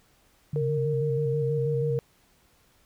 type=tone with vibrato; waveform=sine; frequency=140 Hz; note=C#3; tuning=18 cents sharp; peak=-26 dBFS; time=0.53-1.99 s; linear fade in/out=5 ms; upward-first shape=square; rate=6.2 Hz; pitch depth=76 cents each way
type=tone with pitch glide; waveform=sine; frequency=462.1 to 466.9 Hz; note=A#4 to A#4; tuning=-15 to +3 cents; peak=-26 dBFS; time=0.56-1.99 s; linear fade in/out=0 ms; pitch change=+18 cents; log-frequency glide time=1.32-1.84 s
effects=pink hiss -63 dBFS RMS until 2.85 s